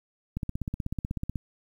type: click train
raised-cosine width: 5 ms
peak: -18 dBFS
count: 17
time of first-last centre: 0.37-1.358 s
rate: 16.2 Hz
effects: 9-bit